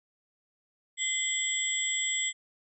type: tone cluster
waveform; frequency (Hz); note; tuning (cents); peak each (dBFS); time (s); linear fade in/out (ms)
sine; 2052 / 3169 / 3445 / 7730; C7 / G7 / A7 / B8; -34 / +18 / -37 / -38; -32 / -35 / -36 / -31; 0.97-2.33; 50
effects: none